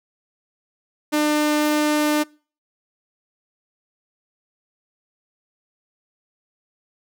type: tone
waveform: sawtooth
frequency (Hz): 300.3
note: D4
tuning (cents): +39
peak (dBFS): -13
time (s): 1.12-2.24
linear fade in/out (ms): 20
effects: noise-tail reverb RT60 0.4 s tail -25 dB re dry